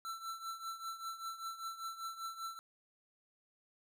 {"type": "tone with tremolo", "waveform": "square", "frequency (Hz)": 1338, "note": "E6", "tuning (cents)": 25, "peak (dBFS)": -39, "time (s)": [0.05, 2.59], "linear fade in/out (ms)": 0, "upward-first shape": "triangle", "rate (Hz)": 5.1, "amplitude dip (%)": 80, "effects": []}